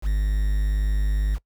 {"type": "tone with quantisation", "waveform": "triangle", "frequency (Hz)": 51, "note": "G#1", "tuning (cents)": -31, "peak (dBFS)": -17, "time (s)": [0.02, 1.39], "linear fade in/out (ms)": 50, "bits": 7, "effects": ["noise-tail reverb RT60 0.1 s tail -23 dB re dry"]}